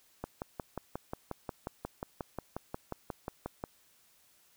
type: click train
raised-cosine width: 1 ms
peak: -22 dBFS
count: 20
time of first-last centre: 0.24-3.639 s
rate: 5.59 Hz
effects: white hiss -66 dBFS RMS until 4.56 s